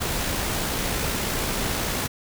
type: noise with amplitude modulation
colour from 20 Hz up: pink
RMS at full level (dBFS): -25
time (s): 0-2.08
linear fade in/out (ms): 20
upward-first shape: sine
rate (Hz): 58.5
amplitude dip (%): 25
effects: none